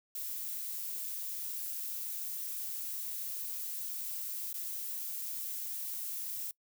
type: noise with dropouts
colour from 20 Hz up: violet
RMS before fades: -39 dBFS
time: 0.15-6.51 s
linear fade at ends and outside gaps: 2 ms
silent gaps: 4.529-4.541 s
effects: noise-tail reverb RT60 0.1 s tail -23 dB re dry